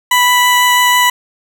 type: tone with vibrato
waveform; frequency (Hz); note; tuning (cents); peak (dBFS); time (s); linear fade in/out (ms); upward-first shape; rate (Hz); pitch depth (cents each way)
20% pulse; 987.8; B5; 0; -3; 0.11-1.1; 5; triangle; 6.1; 8
effects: none